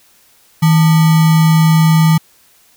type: tone with sample-and-hold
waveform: sine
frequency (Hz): 160.1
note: D#3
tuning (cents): +50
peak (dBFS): -6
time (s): 0.62-2.18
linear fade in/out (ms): 10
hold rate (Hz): 1050
effects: white hiss -50 dBFS RMS until 2.76 s